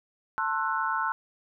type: chord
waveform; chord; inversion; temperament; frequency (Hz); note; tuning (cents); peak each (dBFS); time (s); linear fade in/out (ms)
sine; F# half-diminished seventh; first; just; 888 / 1065.6 / 1332 / 1480; A5 / C6 / E6 / F#6; +16 / +31 / +18 / 0; -31; 0.38-1.12; 0
effects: none